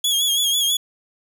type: tone with vibrato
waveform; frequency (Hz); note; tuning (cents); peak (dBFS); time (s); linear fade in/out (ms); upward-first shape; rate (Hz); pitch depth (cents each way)
sawtooth; 3322; G#7; 0; -14; 0.04-0.77; 5; sine; 6.1; 58
effects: none